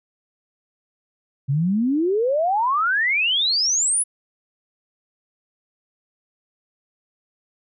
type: exponential sweep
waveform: sine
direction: up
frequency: 130.8 to 10470 Hz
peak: -17 dBFS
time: 1.48-4.04 s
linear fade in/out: 20 ms
effects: none